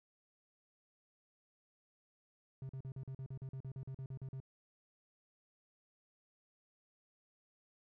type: tone bursts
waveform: triangle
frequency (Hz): 132.5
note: C3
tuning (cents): +22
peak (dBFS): -40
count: 16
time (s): 2.62-4.402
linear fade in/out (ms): 2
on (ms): 72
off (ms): 42
effects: none